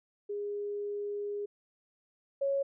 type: tone pair in turn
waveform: sine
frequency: 410 / 553.1 Hz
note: G#4 / C#5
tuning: -22 / -4 cents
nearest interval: perfect fourth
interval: 518 cents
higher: second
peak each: -33 / -27 dBFS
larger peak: second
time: 0.29-1.46 / 2.41-2.63 s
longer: first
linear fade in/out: 10 ms
effects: none